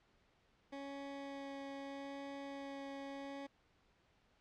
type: tone with vibrato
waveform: 20% pulse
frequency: 277.2 Hz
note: C#4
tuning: in tune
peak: -40 dBFS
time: 0.72-3.47 s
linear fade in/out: 10 ms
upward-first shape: sine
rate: 0.79 Hz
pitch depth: 8 cents each way
effects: pink hiss -73 dBFS RMS until 4.4 s + low-pass 4000 Hz 12 dB/octave